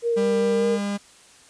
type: tone with vibrato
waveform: sine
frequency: 466.2 Hz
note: A#4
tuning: in tune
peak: -19 dBFS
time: 0.02-0.79 s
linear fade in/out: 50 ms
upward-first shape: square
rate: 5 Hz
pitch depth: 11 cents each way
type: tone with pitch glide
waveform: 45% pulse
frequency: 198.4 to 202.1 Hz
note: G3 to G#3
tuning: +21 to -47 cents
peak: -24 dBFS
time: 0.16-0.98 s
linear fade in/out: 20 ms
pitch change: +32 cents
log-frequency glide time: 0.51-0.69 s
effects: white hiss -51 dBFS RMS until 1.49 s + resampled to 22050 Hz